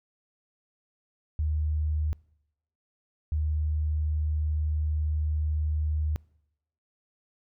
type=tone pair in turn; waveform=sine; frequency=76.5 / 76.5 Hz; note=D#2 / D#2; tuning=-29 / -29 cents; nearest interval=unison; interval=0 cents; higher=neither; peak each=-24 dBFS; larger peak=neither; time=1.39-2.13 / 3.32-6.16 s; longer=second; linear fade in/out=0 ms; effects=noise-tail reverb RT60 0.8 s tail -25 dB re dry